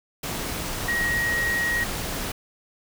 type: tone in noise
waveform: sine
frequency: 1891 Hz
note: A#6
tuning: 24 cents sharp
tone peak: -22 dBFS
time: 0.88-1.84 s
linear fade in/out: 5 ms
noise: pink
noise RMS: -30 dBFS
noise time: 0.23-2.32 s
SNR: +5 dB
effects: none